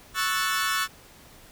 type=chord; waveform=sawtooth; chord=F# minor seventh; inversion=second; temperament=equal; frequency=1108.7 / 1318.5 / 1480 / 1760 Hz; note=C#6 / E6 / F#6 / A6; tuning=0 / 0 / 0 / 0 cents; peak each=-26 dBFS; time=0.14-0.88 s; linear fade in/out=50 ms; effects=pink hiss -51 dBFS RMS until 1.51 s